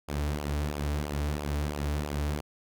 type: tone with flanger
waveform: sawtooth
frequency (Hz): 73.42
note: D2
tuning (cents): 0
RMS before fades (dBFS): -31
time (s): 0.08-2.41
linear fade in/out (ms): 10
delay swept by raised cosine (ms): 0.49 to 5.69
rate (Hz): 3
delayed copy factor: -0.6
effects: none